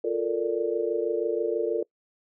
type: chord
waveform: sine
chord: Bb major seventh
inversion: second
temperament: equal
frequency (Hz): 349.2 / 440 / 466.2 / 587.3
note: F4 / A4 / Bb4 / D5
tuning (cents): 0 / 0 / 0 / 0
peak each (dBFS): -30 / -28 / -28 / -33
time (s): 0.04-1.83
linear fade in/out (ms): 5
effects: noise-tail reverb RT60 0.1 s tail -25 dB re dry